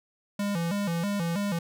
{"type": "tone with vibrato", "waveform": "square", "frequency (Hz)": 184.9, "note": "F#3", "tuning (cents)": -1, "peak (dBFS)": -27, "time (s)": [0.39, 1.59], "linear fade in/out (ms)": 5, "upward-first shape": "square", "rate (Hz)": 3.1, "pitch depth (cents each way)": 160, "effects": []}